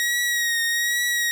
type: tone with vibrato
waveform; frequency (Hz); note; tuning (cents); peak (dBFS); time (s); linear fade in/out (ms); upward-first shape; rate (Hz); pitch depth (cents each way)
sawtooth; 1893; A#6; +26; -17; 0-1.31; 0; triangle; 1.2; 40
effects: none